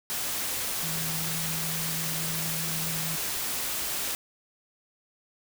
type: tone in noise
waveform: sine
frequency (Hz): 161.4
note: E3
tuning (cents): -36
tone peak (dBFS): -35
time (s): 0.83-3.16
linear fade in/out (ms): 0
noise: white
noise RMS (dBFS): -31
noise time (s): 0.1-4.15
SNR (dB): -7
effects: none